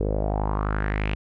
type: tone with low-pass filter sweep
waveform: sawtooth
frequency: 51.6 Hz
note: G#1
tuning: 10 cents flat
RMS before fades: -25 dBFS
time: 0-1.15 s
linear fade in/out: 5 ms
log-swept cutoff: 440 to 2800 Hz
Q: 4.2
effects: none